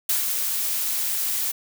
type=noise with ADSR envelope; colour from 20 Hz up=blue; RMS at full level=-21 dBFS; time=0.09-1.52 s; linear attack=4 ms; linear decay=140 ms; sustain=-4 dB; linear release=13 ms; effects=none